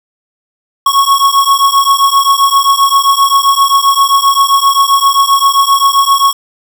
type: beating tone pair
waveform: square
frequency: 1100 / 1107.6 Hz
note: C#6 / C#6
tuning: -14 / -2 cents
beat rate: 7.6 Hz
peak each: -10 dBFS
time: 0.86-6.33 s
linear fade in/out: 5 ms
effects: none